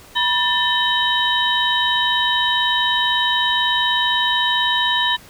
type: tone cluster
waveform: sine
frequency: 972 / 1781 / 3064 / 3811 Hz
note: B5 / A6 / G7 / A#7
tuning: -28 / +21 / -40 / +38 cents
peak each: -21 dBFS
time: 0.15-5.17 s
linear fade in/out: 20 ms
effects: pink hiss -44 dBFS RMS until 5.29 s

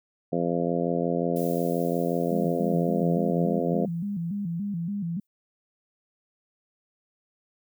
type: harmonic tone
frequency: 85.6 Hz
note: F2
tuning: 34 cents flat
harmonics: 2 / 3 / 4 / 5 / 6 / 7 / 8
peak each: -29 / -30 / -32 / -31 / -30 / -34 / -33 dBFS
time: 0.32-3.86 s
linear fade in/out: 10 ms
type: noise with exponential decay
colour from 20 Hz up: violet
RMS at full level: -41 dBFS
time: 1.36-5.27 s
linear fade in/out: 2 ms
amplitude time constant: 850 ms
type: tone with vibrato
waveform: sine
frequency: 185 Hz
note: F#3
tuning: in tune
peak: -27 dBFS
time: 2.31-5.2 s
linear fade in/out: 5 ms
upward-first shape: square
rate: 3.5 Hz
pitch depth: 160 cents each way
effects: none

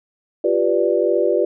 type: chord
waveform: sine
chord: G dominant seventh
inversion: third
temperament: equal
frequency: 349.2 / 392 / 493.9 / 587.3 Hz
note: F4 / G4 / B4 / D5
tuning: 0 / 0 / 0 / 0 cents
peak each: -20 dBFS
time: 0.44-1.45 s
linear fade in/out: 5 ms
effects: none

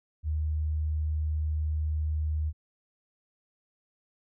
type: tone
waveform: sine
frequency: 77 Hz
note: D#2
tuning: 17 cents flat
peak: -26 dBFS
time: 0.23-2.53 s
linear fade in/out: 50 ms
effects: none

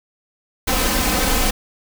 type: noise with comb filter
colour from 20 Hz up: pink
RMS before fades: -18 dBFS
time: 0.67-1.51 s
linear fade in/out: 10 ms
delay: 3.9 ms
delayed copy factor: +0.9
effects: none

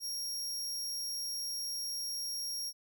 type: tone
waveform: sawtooth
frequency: 5588 Hz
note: F8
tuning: in tune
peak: -33 dBFS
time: 0-2.73 s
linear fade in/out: 50 ms
effects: none

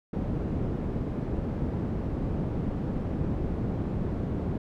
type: low-pass noise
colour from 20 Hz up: white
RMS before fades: -30 dBFS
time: 0.13-4.58 s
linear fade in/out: 5 ms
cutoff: 240 Hz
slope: 12 dB/octave
effects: none

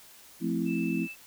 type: chord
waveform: sine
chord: F major seventh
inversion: none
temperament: equal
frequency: 174.61 / 220 / 261.6 / 329.6 Hz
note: F3 / A3 / C4 / E4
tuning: 0 / 0 / 0 / 0 cents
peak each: -32 dBFS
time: 0.4-1.08 s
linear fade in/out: 50 ms
type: tone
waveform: sine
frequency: 2637 Hz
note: E7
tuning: in tune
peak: -38 dBFS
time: 0.65-1.16 s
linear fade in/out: 50 ms
effects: white hiss -53 dBFS RMS until 1.26 s

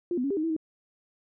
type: tone with pitch steps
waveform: sine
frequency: 349.4 / 249.7 / 278.8 / 398.1 / 310.5 / 327.9 / 316.2 Hz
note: F4 / B3 / C#4 / G4 / D#4 / E4 / D#4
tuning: +1 / +19 / +10 / +27 / -3 / -9 / +28 cents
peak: -25 dBFS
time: 0.11-0.565 s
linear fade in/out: 2 ms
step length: 65 ms
effects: none

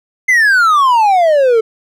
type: exponential sweep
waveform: triangle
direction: down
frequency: 2093 to 434.9 Hz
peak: -5 dBFS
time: 0.28-1.61 s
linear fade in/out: 10 ms
effects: none

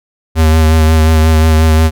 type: tone with vibrato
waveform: square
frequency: 79.3 Hz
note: D#2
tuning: 33 cents sharp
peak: -6 dBFS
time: 0.35-1.91 s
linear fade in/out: 50 ms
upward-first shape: sine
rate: 5.6 Hz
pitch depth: 25 cents each way
effects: none

